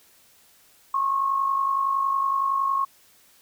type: tone with amplitude modulation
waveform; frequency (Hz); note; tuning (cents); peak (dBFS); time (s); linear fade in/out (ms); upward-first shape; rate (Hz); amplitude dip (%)
sine; 1090; C#6; -29; -18; 0.94-2.85; 5; sine; 50.8; 55
effects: white hiss -57 dBFS RMS until 3.41 s